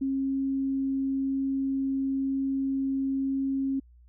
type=tone; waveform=sine; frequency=270.1 Hz; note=C#4; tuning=45 cents flat; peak=-25 dBFS; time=0.01-3.8 s; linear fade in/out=10 ms; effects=added 60 Hz sine -52 dBFS peak until 4.08 s